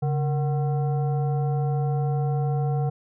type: tone with frequency modulation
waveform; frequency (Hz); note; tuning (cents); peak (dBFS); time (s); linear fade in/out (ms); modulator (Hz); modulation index
sine; 140.4; C#3; +22; -21; 0.02-2.9; 10; 606; 0.56
effects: none